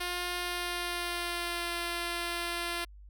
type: tone with pitch glide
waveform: 5% pulse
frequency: 354.4 to 344.7 Hz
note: F4 to F4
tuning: +25 to -23 cents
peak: -21 dBFS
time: 0-2.85 s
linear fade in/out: 10 ms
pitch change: -48 cents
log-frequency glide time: 0.37-1.72 s
effects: added 50 Hz sine -48 dBFS peak until 3.09 s